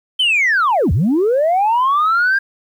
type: linear two-way sweep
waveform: sine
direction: down then up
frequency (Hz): 3136 to 68 to 1620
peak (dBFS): -10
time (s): 0.19-2.39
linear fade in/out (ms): 10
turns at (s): 0.92
effects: tanh soft clip ceiling -9 dBFS + 8-bit